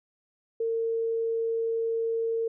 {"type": "tone", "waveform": "sine", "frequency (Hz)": 455.4, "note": "A#4", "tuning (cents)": -40, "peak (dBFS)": -25, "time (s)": [0.6, 2.48], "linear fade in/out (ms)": 5, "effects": []}